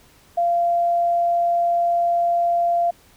sine tone, 690 Hz, F5, 21 cents flat, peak -16 dBFS, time 0.37-2.91 s, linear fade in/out 10 ms, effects pink hiss -53 dBFS RMS until 3.16 s

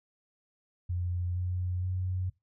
sine tone with pitch steps, 88.7 / 90.35 / 92.04 Hz, F2 / F#2 / F#2, +27 / -41 / -9 cents, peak -29 dBFS, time 0.89-2.3 s, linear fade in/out 10 ms, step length 470 ms, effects noise-tail reverb RT60 0.2 s tail -20 dB re dry

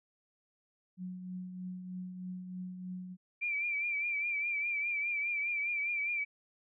sine tone with tremolo, 182.9 Hz, F#3, 20 cents flat, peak -37 dBFS, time 0.97-3.17 s, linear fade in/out 50 ms, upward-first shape triangle, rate 3.2 Hz, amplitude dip 50%
sine tone with vibrato, 2350 Hz, D7, 1 cent sharp, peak -31 dBFS, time 3.41-6.25 s, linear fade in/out 20 ms, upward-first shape triangle, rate 4.9 Hz, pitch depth 64 cents each way
effects none

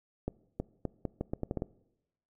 accelerating click train, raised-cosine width 2 ms, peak -19 dBFS, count 10, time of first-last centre 0.28-1.621 s, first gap 320 ms, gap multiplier 0.79, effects noise-tail reverb RT60 0.9 s tail -22 dB re dry

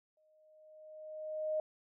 sine tone with exponential growth, 620 Hz, D#5, 6 cents flat, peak -30 dBFS, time 0.17-1.6 s, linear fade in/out 2 ms, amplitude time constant 310 ms, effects none

